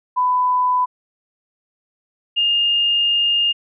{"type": "tone pair in turn", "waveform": "sine", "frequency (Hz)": [999, 2826], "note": ["B5", "F7"], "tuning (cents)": [20, 20], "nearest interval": "octave + tritone", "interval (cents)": 1800, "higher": "second", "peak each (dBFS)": -14, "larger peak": "neither", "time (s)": [[0.16, 0.86], [2.36, 3.53]], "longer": "second", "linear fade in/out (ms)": 20, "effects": []}